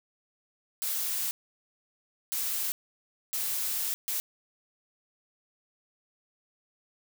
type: noise bursts at uneven times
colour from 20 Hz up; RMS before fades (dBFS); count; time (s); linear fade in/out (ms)
blue; -31; 4; 0.82-1.31 / 2.32-2.72 / 3.33-3.94 / 4.08-4.2; 0
effects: none